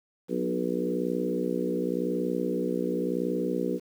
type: harmonic tone with a mistuned harmonic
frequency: 60.9 Hz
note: B1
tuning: 24 cents flat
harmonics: 3 / 4 / 5 / 6 / 7 / 8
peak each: -33 / -33 / -33 / -33 / -33 / -33 dBFS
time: 0.28-3.8 s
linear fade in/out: 50 ms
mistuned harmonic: 4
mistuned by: +17 cents
effects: 9-bit